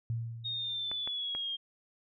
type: tone with exponential decay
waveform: sine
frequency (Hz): 115.3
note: A#2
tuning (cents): -19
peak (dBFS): -29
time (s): 0.1-1.07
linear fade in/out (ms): 0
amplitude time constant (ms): 210
type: linear sweep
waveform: sine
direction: down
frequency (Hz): 3729 to 3200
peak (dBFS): -33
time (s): 0.44-1.57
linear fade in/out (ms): 20
type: clicks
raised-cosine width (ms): 0.5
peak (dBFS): -27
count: 3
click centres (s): 0.915 / 1.075 / 1.35
effects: none